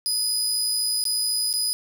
25% pulse tone with dropouts, 4978 Hz, D#8, in tune, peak -17 dBFS, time 0.06-1.73 s, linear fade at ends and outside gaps 0 ms, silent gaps 1.04-1.053 / 1.529-1.538 s, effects none

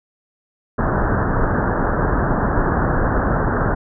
pink low-pass noise, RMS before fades -18 dBFS, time 0.78-3.75 s, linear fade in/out 10 ms, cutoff 1700 Hz, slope 96 dB/octave, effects none

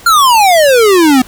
square exponential sweep, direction down, 1419 to 246.9 Hz, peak -5 dBFS, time 0.06-1.22 s, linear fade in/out 5 ms, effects pink hiss -36 dBFS RMS until 1.27 s

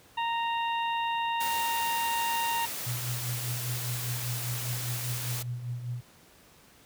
harmonic tone, 928 Hz, A#5, 8 cents flat, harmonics 1 / 2 / 3 / 4, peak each -28 / -38 / -36 / -42 dBFS, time 0.17-2.66 s, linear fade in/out 10 ms
white noise, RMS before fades -36 dBFS, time 1.4-5.43 s, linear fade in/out 10 ms
sine tone with tremolo, 121.8 Hz, B2, 24 cents flat, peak -29 dBFS, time 2.86-6.01 s, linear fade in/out 10 ms, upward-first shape triangle, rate 5 Hz, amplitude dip 65%
effects pink hiss -57 dBFS RMS until 6.85 s + high-pass 60 Hz 12 dB/octave

